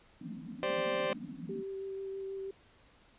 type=band-pass noise; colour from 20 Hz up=pink; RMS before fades=-44 dBFS; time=0.21-1.63 s; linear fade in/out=5 ms; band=160 to 290 Hz; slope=96 dB/octave
type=chord; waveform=sawtooth; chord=G suspended fourth; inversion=none; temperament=just; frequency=392 / 522.7 / 588 Hz; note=G4 / C5 / D5; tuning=0 / -2 / +2 cents; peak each=-35 / -29 / -30 dBFS; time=0.63-1.13 s; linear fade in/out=0 ms
type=tone with vibrato; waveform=sine; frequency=388 Hz; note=G4; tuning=18 cents flat; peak=-37 dBFS; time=1.49-2.51 s; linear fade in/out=5 ms; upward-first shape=sine; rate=6.2 Hz; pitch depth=10 cents each way
effects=pink hiss -63 dBFS RMS until 3.18 s + resampled to 8000 Hz